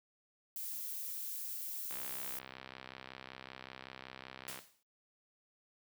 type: noise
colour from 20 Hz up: violet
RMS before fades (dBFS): -42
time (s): 0.56-2.39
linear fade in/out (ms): 2
type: click train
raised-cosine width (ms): 0.3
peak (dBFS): -30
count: 176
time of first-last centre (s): 1.91-4.59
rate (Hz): 65.3
type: noise with exponential decay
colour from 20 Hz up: white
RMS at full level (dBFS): -42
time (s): 4.48-4.83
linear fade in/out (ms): 0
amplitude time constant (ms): 75
effects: noise-tail reverb RT60 0.3 s tail -24 dB re dry + high-pass 100 Hz 12 dB/octave